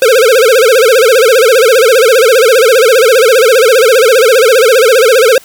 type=tone with vibrato; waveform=square; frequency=482.1 Hz; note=B4; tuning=42 cents flat; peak=-4 dBFS; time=0.02-5.38 s; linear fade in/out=2 ms; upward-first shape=sine; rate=15 Hz; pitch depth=200 cents each way; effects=white hiss -38 dBFS RMS until 5.44 s